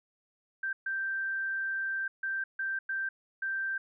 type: tone bursts at uneven times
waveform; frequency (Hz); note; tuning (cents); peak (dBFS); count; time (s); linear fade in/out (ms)
sine; 1568; G6; 0; -30; 6; 0.63-0.73 / 0.86-2.08 / 2.23-2.44 / 2.59-2.79 / 2.89-3.09 / 3.42-3.78; 5
effects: none